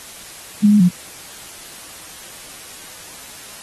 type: tone with pitch steps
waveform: sine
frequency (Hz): 206.8 / 208.6 / 178.7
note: G#3 / G#3 / F3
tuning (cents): -7 / +8 / +40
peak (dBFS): -8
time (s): 0.62-0.893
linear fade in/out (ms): 20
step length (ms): 91
effects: white hiss -37 dBFS RMS until 3.62 s + AAC 32 kbps